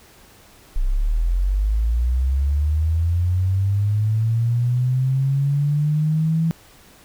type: linear sweep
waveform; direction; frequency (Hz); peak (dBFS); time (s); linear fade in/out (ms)
sine; up; 30.25 to 164.81; -16; 0.76-6.51; 0
effects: pink hiss -49 dBFS RMS until 7.04 s